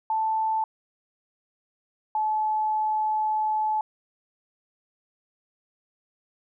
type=tone pair in turn; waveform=sine; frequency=880 / 861.9 Hz; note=A5 / A5; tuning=0 / -36 cents; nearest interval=unison; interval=36 cents; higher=first; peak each=-22 dBFS; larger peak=neither; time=0.1-0.64 / 2.15-3.81 s; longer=second; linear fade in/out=2 ms; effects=none